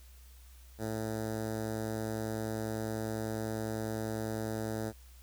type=tone with notch filter; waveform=10% pulse; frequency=110 Hz; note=A2; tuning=in tune; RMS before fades=-36 dBFS; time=0.78-4.93 s; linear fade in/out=50 ms; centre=2700 Hz; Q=0.69; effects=added 62 Hz sine -52 dBFS peak until 5.22 s + white hiss -62 dBFS RMS until 5.22 s